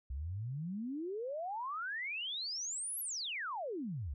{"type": "exponential two-way sweep", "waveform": "sine", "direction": "up then down", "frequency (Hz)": [61.74, 11840, 61.74], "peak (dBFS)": -37, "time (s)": [0.1, 4.14], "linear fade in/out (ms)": 5, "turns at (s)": 3, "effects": []}